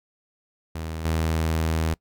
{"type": "tone with level steps", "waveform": "sawtooth", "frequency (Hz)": 80.4, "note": "E2", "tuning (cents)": -43, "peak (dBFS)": [-26, -18], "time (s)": [0.75, 1.94], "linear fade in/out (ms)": 5, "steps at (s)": 1.05, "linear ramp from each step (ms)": 5, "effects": ["noise-tail reverb RT60 0.1 s tail -22 dB re dry"]}